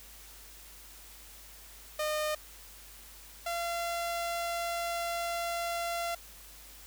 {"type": "tone pair in turn", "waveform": "sawtooth", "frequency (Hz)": [610, 684.7], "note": ["D#5", "F5"], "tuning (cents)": [-34, -34], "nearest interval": "major second", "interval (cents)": 200, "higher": "second", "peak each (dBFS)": [-26, -28], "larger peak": "first", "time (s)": [[1.99, 2.35], [3.46, 6.15]], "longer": "second", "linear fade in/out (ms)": 5, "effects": ["added 50 Hz sine -55 dBFS peak until 6.86 s", "white hiss -52 dBFS RMS until 6.86 s"]}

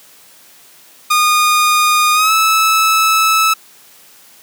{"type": "tone with pitch glide", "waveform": "sawtooth", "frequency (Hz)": [1225, 1305.4], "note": ["D#6", "E6"], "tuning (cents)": [-27, -17], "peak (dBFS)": -6, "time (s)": [1.1, 3.54], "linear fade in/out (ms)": 10, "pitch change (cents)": 110, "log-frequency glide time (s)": [2.14, 2.32], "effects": ["white hiss -44 dBFS RMS until 4.42 s", "high-pass 150 Hz 12 dB/octave"]}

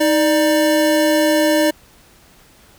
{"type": "tone pair together", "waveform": "square", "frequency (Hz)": [313.5, 593.7], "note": ["D#4", "D5"], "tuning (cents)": [13, 19], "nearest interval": "major seventh", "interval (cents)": 1106, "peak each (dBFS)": -16, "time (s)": [0, 1.71], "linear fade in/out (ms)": 10, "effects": ["pink hiss -49 dBFS RMS until 2.78 s"]}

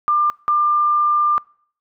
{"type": "tone pair in turn", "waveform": "sine", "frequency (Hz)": [1195, 1195], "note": ["D6", "D6"], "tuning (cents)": [30, 30], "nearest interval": "unison", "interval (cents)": 0, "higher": "neither", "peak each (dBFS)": -13, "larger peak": "neither", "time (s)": [[0.08, 0.3], [0.48, 1.38]], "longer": "second", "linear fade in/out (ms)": 0, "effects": ["noise-tail reverb RT60 0.6 s tail -26 dB re dry"]}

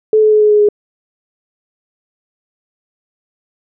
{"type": "tone with pitch steps", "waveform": "sine", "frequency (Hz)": [433.1, 429.6, 426.2, 422.7, 419.3, 415.9], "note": ["A4", "A4", "G#4", "G#4", "G#4", "G#4"], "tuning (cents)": [-27, -41, 45, 31, 17, 2], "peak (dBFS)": -6, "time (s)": [0.13, 0.688], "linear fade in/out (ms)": 2, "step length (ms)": 93, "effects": []}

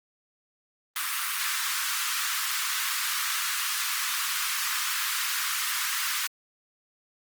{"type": "high-pass noise", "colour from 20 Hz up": "pink", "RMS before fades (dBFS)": -29, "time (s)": [0.96, 6.27], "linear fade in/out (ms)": 2, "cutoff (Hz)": 1100, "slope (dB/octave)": 48, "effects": ["Opus 32 kbps"]}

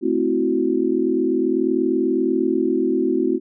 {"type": "chord", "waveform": "sine", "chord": "F# half-diminished seventh", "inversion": "first", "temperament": "equal", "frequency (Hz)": [220, 261.6, 329.6, 370], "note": ["A3", "C4", "E4", "F#4"], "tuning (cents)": [0, 0, 0, 0], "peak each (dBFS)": [-27, -22, -21, -21], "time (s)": [0.01, 3.4], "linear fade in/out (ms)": 50, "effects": []}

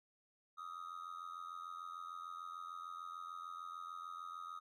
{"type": "tone with amplitude modulation", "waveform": "triangle", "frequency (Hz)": 1254, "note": "D#6", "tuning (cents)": 13, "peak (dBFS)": -40, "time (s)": [0.57, 4.6], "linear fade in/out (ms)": 20, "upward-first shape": "sine", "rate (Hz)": 86.7, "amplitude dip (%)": 85, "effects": []}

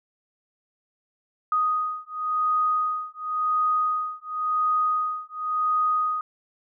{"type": "beating tone pair", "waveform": "sine", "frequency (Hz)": [1245, 1245.93], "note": ["D#6", "D#6"], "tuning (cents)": [1, 2], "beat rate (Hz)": 0.93, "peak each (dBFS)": -25, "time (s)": [1.52, 6.21], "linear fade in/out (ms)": 2, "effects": []}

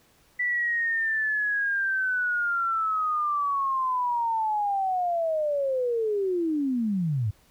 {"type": "linear sweep", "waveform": "sine", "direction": "down", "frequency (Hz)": [1975.5, 96.6], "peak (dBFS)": -23, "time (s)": [0.39, 7.31], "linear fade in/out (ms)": 10, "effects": ["pink hiss -61 dBFS RMS until 7.5 s"]}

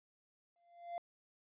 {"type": "tone with exponential growth", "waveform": "triangle", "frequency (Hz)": 691, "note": "F5", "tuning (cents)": -19, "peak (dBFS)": -35, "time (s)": [0.56, 0.98], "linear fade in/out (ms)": 1, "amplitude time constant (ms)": 91, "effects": ["resampled to 8000 Hz"]}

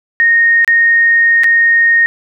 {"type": "tone with dropouts", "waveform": "sine", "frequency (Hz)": 1854, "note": "A#6", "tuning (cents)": -10, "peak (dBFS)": -6, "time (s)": [0.2, 2.06], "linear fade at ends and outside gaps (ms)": 0, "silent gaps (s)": [[0.646, 0.677], [1.435, 1.442]], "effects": []}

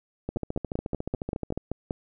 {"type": "two click trains", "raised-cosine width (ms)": 2, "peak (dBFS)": [-15, -17], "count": [9, 19], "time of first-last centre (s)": [[0.37, 1.908], [0.29, 1.576]], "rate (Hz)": [5.2, 14], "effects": []}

